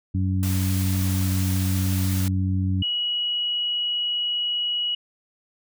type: harmonic tone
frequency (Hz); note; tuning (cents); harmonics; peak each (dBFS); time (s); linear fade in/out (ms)
94; F#2; +28; 1 / 2 / 3; -21 / -27 / -31; 0.14-2.83; 10
type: noise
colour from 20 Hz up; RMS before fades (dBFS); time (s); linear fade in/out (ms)
white; -33; 0.43-2.28; 0
type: tone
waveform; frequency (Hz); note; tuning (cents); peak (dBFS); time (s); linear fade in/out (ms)
sine; 2915; F#7; -26; -22; 2.82-4.95; 5
effects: none